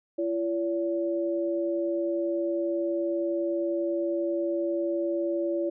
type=tone pair together; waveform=sine; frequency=338.8 / 571 Hz; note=E4 / D5; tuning=+48 / -49 cents; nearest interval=major sixth; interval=903 cents; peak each=-27 / -29 dBFS; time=0.18-5.7 s; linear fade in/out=10 ms; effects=none